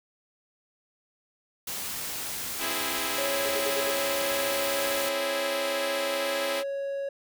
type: noise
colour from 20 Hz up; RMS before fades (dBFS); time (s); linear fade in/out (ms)
white; -34; 1.67-5.09; 5
type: chord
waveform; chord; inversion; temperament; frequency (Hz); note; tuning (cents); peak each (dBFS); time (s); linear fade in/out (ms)
5% pulse; C augmented; none; equal; 261.6 / 329.6 / 415.3; C4 / E4 / G#4; 0 / 0 / 0; -24 / -21 / -23; 2.58-6.64; 50
type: tone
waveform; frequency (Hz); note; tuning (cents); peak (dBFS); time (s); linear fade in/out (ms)
triangle; 554.4; C#5; 0; -27; 3.18-7.09; 5
type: tone bursts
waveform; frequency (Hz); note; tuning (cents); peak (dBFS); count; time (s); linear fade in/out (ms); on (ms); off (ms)
triangle; 415.3; G#4; 0; -29; 5; 3.45-3.909; 5; 43; 61
effects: none